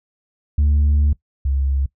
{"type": "tone pair in turn", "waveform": "sine", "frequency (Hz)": [73.2, 68.2], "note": ["D2", "C#2"], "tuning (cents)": [-5, -28], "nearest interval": "minor second", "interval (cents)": 123, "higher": "first", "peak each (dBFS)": [-10, -15], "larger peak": "first", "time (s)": [[0.58, 1.13], [1.45, 1.86]], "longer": "first", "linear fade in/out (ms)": 5, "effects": ["noise-tail reverb RT60 0.1 s tail -21 dB re dry", "tanh soft clip ceiling -11 dBFS"]}